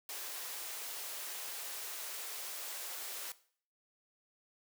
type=high-pass noise; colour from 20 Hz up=white; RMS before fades=-43 dBFS; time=0.09-3.32 s; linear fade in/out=2 ms; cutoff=380 Hz; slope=24 dB/octave; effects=noise-tail reverb RT60 0.5 s tail -17 dB re dry